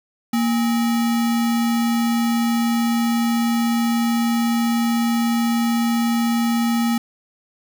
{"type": "tone with sample-and-hold", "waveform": "sine", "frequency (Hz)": 233.1, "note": "A#3", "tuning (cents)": 0, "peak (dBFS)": -16, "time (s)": [0.33, 6.98], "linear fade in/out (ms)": 5, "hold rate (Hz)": 1050, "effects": []}